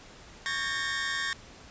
sawtooth tone cluster, 1111 / 1598 / 1763 / 1844 Hz, C#6 / G6 / A6 / A#6, +4 / +33 / +3 / -19 cents, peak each -34 / -32 / -34 / -28 dBFS, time 0.46-1.33 s, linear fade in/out 0 ms, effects pink hiss -50 dBFS RMS until 1.7 s + resampled to 16000 Hz

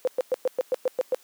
sine tone bursts, 510 Hz, C5, 44 cents flat, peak -19 dBFS, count 9, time 0.05-1.146 s, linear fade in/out 0 ms, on 24 ms, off 110 ms, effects white hiss -56 dBFS RMS until 1.23 s + high-pass 300 Hz 12 dB/octave

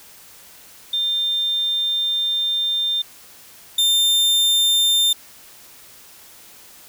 sine / 40% pulse tone pair in turn, 3600 / 3600 Hz, A7 / A7, +39 / +39 cents, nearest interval unison, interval 0 cents, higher neither, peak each -18 / -13 dBFS, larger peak second, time 0.93-3.02 / 3.78-5.13 s, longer first, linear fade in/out 5 ms, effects white hiss -45 dBFS RMS until 6.88 s

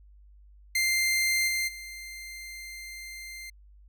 sawtooth tone with level steps, 2093 Hz, C7, in tune, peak -20 / -23 / -36 dBFS, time 0.75-3.5 s, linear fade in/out 5 ms, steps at 1.47 / 1.67 s, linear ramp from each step 20 ms, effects added 50 Hz sine -51 dBFS peak until 3.88 s

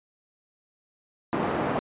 pink band-pass noise, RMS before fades -27 dBFS, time 1.33-1.79 s, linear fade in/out 0 ms, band 200 to 1200 Hz, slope 12 dB/octave, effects resampled to 8000 Hz

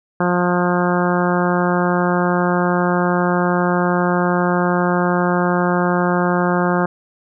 harmonic tone, 177.5 Hz, F3, 28 cents sharp, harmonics 1 / 2 / 3 / 4 / 5 / 6 / 7 / 8 / 9, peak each -18 / -21 / -23 / -24 / -25 / -26 / -26 / -27 / -28 dBFS, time 0.2-6.86 s, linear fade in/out 5 ms, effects none

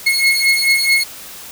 30% pulse beating tone pair, 2167 / 2171.6 Hz, C#7 / C#7, -40 / -36 cents, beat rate 4.6 Hz, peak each -12 dBFS, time 0.06-1.04 s, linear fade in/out 10 ms, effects white hiss -34 dBFS RMS until 1.51 s

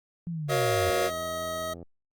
sine linear sweep, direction down, 175.1 to 83.9 Hz, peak -30 dBFS, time 0.27-0.9 s, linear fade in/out 0 ms
square chord, Gb major seventh, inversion none, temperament equal with one note detuned, 370 / 472.9 / 554.4 / 698.5 Hz, Gb4 / Bb4 / Db5 / F5, 0 / +25 / 0 / 0 cents, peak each -31 dBFS, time 0.48-1.11 s, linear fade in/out 50 ms
25% pulse tone, 635 Hz, D#5, 35 cents sharp, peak -27 dBFS, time 0.49-1.74 s, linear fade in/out 10 ms
click train, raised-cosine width 2 ms, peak -30 dBFS, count 83, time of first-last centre 0.87-1.828 s, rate 85.6 Hz
effects Opus 48 kbps

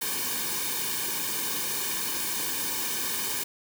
white noise with comb filter, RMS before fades -30 dBFS, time 0.01-3.44 s, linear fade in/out 10 ms, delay 1.5 ms, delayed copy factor -0.95, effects none

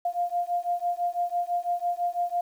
sine beating tone pair, 698.5 / 704.5 Hz, F5 / F5, 0 / +15 cents, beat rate 6 Hz, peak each -28 dBFS, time 0.05-2.41 s, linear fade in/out 5 ms, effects 9-bit

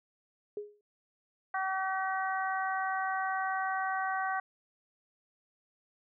sine tone with exponential decay, 415.3 Hz, G#4, in tune, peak -32 dBFS, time 0.57-0.81 s, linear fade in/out 2 ms, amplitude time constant 52 ms
harmonic tone, 381 Hz, G4, 49 cents flat, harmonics 2 / 3 / 4 / 5, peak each -33 / -36 / -36 / -40 dBFS, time 1.54-4.4 s, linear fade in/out 5 ms
effects none

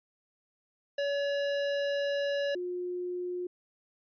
square / sine tone pair in turn, 567 / 357.9 Hz, C#5 / F4, +39 / +42 cents, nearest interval minor sixth, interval 797 cents, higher first, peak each -29 / -32 dBFS, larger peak first, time 0.98-2.55 / 2.55-3.47 s, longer first, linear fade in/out 5 ms, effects resampled to 11025 Hz

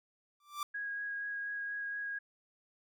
45% pulse tone with exponential growth, 1174.7 Hz, D6, in tune, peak -32 dBFS, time 0.4-0.63 s, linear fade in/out 2 ms, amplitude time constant 49 ms
sine tone with vibrato, 1647 Hz, G#6, 15 cents flat, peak -36 dBFS, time 0.74-2.19 s, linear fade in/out 10 ms, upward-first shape sine, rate 4.2 Hz, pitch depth 11 cents each way
effects none

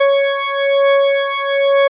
40% pulse beating tone pair, 554.4 / 555.5 Hz, C#5 / C#5, 0 / +4 cents, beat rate 1.1 Hz, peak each -14 dBFS, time 0-1.88 s, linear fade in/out 10 ms, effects resampled to 8000 Hz

